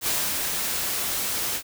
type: noise with ADSR envelope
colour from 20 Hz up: white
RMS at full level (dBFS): -24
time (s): 0.01-1.63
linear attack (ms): 61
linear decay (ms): 280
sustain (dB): -3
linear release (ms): 77
effects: none